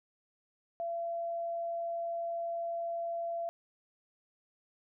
sine tone, 678 Hz, E5, 49 cents sharp, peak -33 dBFS, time 0.8-3.49 s, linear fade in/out 0 ms, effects none

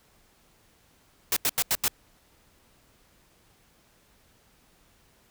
white noise bursts, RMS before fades -24 dBFS, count 5, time 1.32-1.881 s, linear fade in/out 2 ms, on 45 ms, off 84 ms, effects pink hiss -62 dBFS RMS until 5.3 s

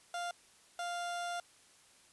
30% pulse tone bursts at uneven times, 698.5 Hz, F5, in tune, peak -34 dBFS, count 2, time 0.14-0.31 / 0.79-1.4 s, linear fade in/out 2 ms, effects white hiss -63 dBFS RMS until 2.12 s + resampled to 24000 Hz

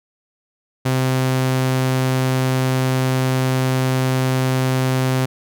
sawtooth tone, 130 Hz, C3, 11 cents flat, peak -12 dBFS, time 0.85-5.26 s, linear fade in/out 10 ms, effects none

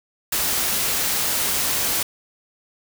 white noise, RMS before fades -22 dBFS, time 0.32-2.03 s, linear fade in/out 5 ms, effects none

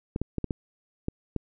clicks, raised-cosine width 3 ms, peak -15 dBFS, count 7, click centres 0.161 / 0.216 / 0.383 / 0.443 / 0.508 / 1.084 / 1.363 s, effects none

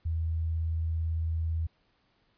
sine tone with vibrato, 81.3 Hz, E2, 23 cents flat, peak -27 dBFS, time 0.05-1.67 s, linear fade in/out 10 ms, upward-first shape triangle, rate 18 Hz, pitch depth 14 cents each way, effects pink hiss -70 dBFS RMS until 2.37 s + resampled to 11025 Hz

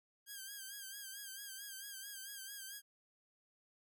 5% pulse tone with vibrato, 1600 Hz, G6, 35 cents sharp, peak -36 dBFS, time 0.26-2.82 s, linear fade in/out 50 ms, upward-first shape sine, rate 4.5 Hz, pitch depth 65 cents each way, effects none

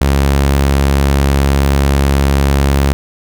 sawtooth tone, 69.3 Hz, C#2, in tune, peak -5 dBFS, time 0.01-2.93 s, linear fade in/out 0 ms, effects none

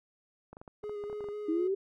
clicks, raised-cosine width 1 ms, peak -33 dBFS, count 12, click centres 0.53 / 0.569 / 0.615 / 0.678 / 0.839 / 0.895 / 1.039 / 1.099 / 1.129 / 1.207 / 1.242 / 1.287 s
triangle tone with vibrato, 415.3 Hz, G#4, in tune, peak -34 dBFS, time 0.83-1.68 s, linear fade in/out 10 ms, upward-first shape square, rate 4 Hz, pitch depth 16 cents each way
sine exponential sweep, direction up, 312 to 400 Hz, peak -27 dBFS, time 1.48-1.75 s, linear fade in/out 10 ms
effects none

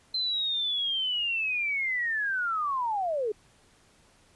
sine linear sweep, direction down, 4110 to 403.2 Hz, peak -26 dBFS, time 0.14-3.32 s, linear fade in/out 5 ms, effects pink hiss -61 dBFS RMS until 4.35 s + resampled to 24000 Hz

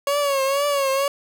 30% pulse tone with vibrato, 557 Hz, C#5, 8 cents sharp, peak -16 dBFS, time 0.07-1.08 s, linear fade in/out 2 ms, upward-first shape triangle, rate 2.1 Hz, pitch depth 83 cents each way, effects none

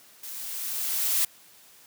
blue noise with level ramp, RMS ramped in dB -39 to -23 dBFS, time 0.23-1.25 s, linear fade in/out 5 ms, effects white hiss -54 dBFS RMS until 1.86 s + high-pass 100 Hz 12 dB/octave

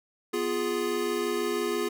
square chord, F diminished, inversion second, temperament equal, 246.9 / 349.2 / 415.3 Hz, Cb4 / F4 / Ab4, 0 / 0 / 0 cents, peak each -36 / -31 / -30 dBFS, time 0.33-1.89 s, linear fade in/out 10 ms, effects none

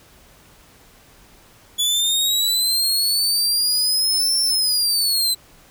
sawtooth linear two-way sweep, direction up then down, 3413 to 5410 to 4021 Hz, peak -14 dBFS, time 1.78-5.35 s, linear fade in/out 20 ms, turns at 4.4 s, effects pink hiss -50 dBFS RMS until 5.7 s

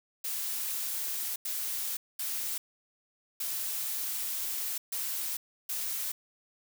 blue noise bursts at uneven times, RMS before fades -34 dBFS, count 6, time 0.24-1.36 / 1.45-1.97 / 2.19-2.58 / 3.4-4.78 / 4.92-5.37 / 5.69-6.12 s, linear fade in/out 5 ms, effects none

